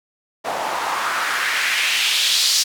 white noise with band-pass filter sweep, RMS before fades -20 dBFS, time 0.44-2.64 s, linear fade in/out 20 ms, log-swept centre 650 to 5000 Hz, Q 2.2, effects none

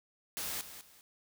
white noise with echo, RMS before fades -38 dBFS, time 0.37-0.61 s, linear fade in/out 0 ms, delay 200 ms, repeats 2, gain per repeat -11 dB, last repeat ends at 1.01 s, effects none

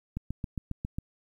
click train, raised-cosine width 5 ms, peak -20 dBFS, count 7, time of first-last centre 0.17-0.985 s, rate 7.36 Hz, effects 10-bit

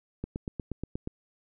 click train, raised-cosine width 3 ms, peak -20 dBFS, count 8, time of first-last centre 0.24-1.074 s, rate 8.39 Hz, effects none

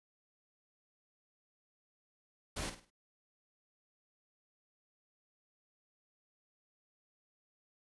pink noise with echo, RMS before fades -39 dBFS, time 2.56-2.7 s, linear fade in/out 10 ms, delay 51 ms, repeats 4, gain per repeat -9 dB, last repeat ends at 2.904 s, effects resampled to 24000 Hz

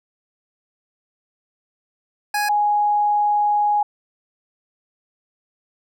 25% pulse / sine tone pair in turn, 830.6 / 830.6 Hz, G#5 / G#5, 0 / 0 cents, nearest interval unison, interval 0 cents, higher neither, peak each -15 dBFS, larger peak neither, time 2.34-2.49 / 2.49-3.83 s, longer second, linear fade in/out 5 ms, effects none

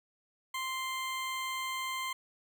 20% pulse tone, 1046.5 Hz, C6, in tune, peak -29 dBFS, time 0.54-2.13 s, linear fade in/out 5 ms, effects none

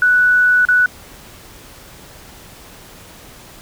sine tone with dropouts, 1480 Hz, F#6, in tune, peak -9 dBFS, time 0.02-0.86 s, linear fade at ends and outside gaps 2 ms, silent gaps 0.652-0.686 s, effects pink hiss -40 dBFS RMS until 3.61 s

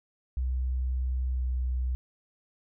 sine tone with pitch glide, 63.6 to 62.91 Hz, C2 to B1, -48 to +33 cents, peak -26 dBFS, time 0.37-1.95 s, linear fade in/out 0 ms, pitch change -19 cents, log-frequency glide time 1.33-1.42 s, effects none

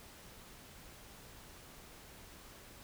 silence, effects pink hiss -55 dBFS RMS until 2.83 s

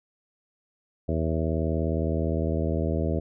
harmonic tone with a mistuned harmonic, 79.8 Hz, D#2, 44 cents sharp, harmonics 1 / 2 / 3 / 4 / 5 / 6 / 7 / 8, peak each -27 / -30 / -32 / -33 / -34 / -35 / -35 / -36 dBFS, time 1.08-3.2 s, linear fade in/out 10 ms, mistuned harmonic 8, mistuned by +48 cents, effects none

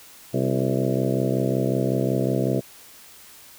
harmonic tone with a mistuned harmonic, 65.41 Hz, C2, in tune, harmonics 2 / 3 / 4 / 5 / 6 / 7 / 8 / 9 / 10, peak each -25 / -27 / -28 / -29 / -30 / -30 / -31 / -32 / -32 dBFS, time 0.33-2.61 s, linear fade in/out 20 ms, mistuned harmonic 5, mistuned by +59 cents, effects white hiss -47 dBFS RMS until 3.58 s

